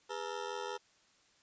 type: ring-modulated tone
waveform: 20% pulse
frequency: 449.7 Hz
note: A4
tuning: 38 cents sharp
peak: -30 dBFS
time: 0.09-0.78 s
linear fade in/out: 20 ms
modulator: 42.6 Hz
effects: white hiss -68 dBFS RMS until 1.42 s + resampled to 16000 Hz